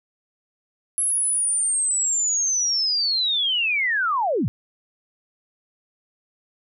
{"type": "linear sweep", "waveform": "sine", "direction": "down", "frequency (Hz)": [10950, 79], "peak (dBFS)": -19, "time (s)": [0.98, 4.48], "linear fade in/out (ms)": 0, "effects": []}